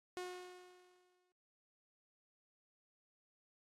sawtooth tone with exponential decay, 362.1 Hz, F#4, 37 cents flat, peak -37 dBFS, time 0.17-1.32 s, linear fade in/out 0 ms, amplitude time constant 250 ms, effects low-pass 10000 Hz 12 dB/octave + AAC 64 kbps

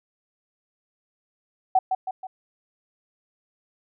sine tone with echo, 753 Hz, F#5, 30 cents sharp, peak -14 dBFS, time 1.75-1.79 s, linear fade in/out 5 ms, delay 160 ms, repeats 3, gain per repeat -6 dB, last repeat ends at 2.27 s, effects none

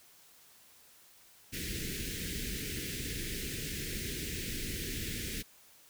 pink band-stop noise, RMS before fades -38 dBFS, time 1.52-5.43 s, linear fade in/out 20 ms, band 450 to 1700 Hz, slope 48 dB/octave, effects white hiss -60 dBFS RMS until 5.89 s

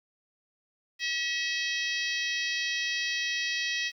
harmonic tone, 643 Hz, E5, 43 cents flat, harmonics 3 / 4 / 5 / 6 / 7 / 8 / 9, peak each -32 / -34 / -36 / -38 / -39 / -40 / -41 dBFS, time 0.99-3.92 s, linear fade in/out 50 ms, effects 10-bit

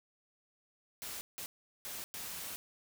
white noise bursts at uneven times, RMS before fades -43 dBFS, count 4, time 1.02-1.21 / 1.38-1.46 / 1.85-2.04 / 2.14-2.56 s, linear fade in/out 0 ms, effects none

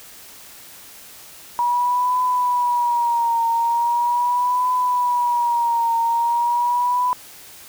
sine tone with vibrato, 961 Hz, B5, 48 cents flat, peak -16 dBFS, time 1.59-7.13 s, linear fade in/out 0 ms, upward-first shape triangle, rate 0.4 Hz, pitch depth 76 cents each way, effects white hiss -42 dBFS RMS until 7.68 s

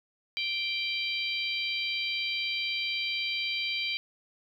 harmonic tone, 784 Hz, G5, in tune, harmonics 3 / 4 / 5 / 6, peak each -32 / -34 / -36 / -38 dBFS, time 0.37-3.97 s, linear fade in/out 0 ms, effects 10-bit

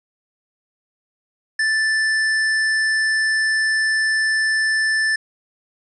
sine tone with hard clipping, 1760 Hz, A6, in tune, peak -18 dBFS, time 1.59-5.16 s, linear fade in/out 5 ms, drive 11 dB, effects resampled to 24000 Hz

